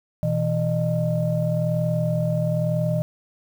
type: tone cluster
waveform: sine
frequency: 121.8 / 162.8 / 608 Hz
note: B2 / E3 / D#5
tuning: -24 / -21 / -40 cents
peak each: -24 / -22 / -25 dBFS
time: 0.23-3.02 s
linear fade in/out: 0 ms
effects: tanh soft clip ceiling -11 dBFS + 8-bit